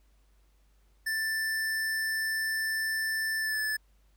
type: tone with pitch glide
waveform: square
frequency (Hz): 1769 to 1739.6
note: A6 to A6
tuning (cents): +9 to -20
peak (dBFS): -29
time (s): 1.06-3.77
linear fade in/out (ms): 10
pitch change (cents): -29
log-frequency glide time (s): 3.38-3.6
effects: added 50 Hz sine -61 dBFS peak until 4.16 s + pink hiss -72 dBFS RMS until 4.16 s